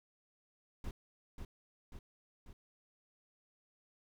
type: noise with echo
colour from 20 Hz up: brown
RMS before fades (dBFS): -41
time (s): 0.84-0.91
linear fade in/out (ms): 2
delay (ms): 540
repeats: 3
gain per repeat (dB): -4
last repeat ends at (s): 2.53
effects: none

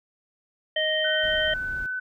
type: harmonic tone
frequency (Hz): 622.3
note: D#5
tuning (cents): 0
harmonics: 1 / 3 / 5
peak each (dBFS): -26 / -27 / -26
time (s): 0.76-1.54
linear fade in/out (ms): 5
type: tone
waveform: sine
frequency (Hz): 1507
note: F#6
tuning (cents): +31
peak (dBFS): -27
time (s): 1.04-2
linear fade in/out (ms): 10
type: noise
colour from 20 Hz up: brown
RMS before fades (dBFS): -40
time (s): 1.23-1.86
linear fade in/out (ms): 0
effects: none

